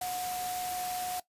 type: tone in noise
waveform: sine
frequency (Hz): 728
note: F#5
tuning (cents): -28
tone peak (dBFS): -33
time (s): 0.01-1.2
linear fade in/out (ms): 5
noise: white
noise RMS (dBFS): -39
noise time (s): 0.01-1.2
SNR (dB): +3
effects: noise-tail reverb RT60 0.1 s tail -17 dB re dry + resampled to 32000 Hz